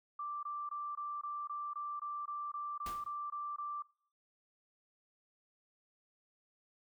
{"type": "tone bursts", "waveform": "sine", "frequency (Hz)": 1174.7, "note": "D6", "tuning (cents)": 0, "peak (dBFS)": -38, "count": 14, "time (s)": [0.19, 3.823], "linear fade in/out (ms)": 5, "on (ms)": 240, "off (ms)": 21}
{"type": "noise with exponential decay", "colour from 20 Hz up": "pink", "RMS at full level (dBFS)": -44, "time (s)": [2.86, 3.17], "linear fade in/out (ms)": 2, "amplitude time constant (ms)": 67}
{"effects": ["noise-tail reverb RT60 0.6 s tail -24 dB re dry"]}